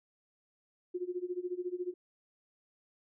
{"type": "tone with tremolo", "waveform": "sine", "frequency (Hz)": 359.2, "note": "F4", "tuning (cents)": 49, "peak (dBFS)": -31, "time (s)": [0.94, 1.94], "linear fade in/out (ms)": 10, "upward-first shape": "sine", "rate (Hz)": 14, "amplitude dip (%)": 90, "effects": []}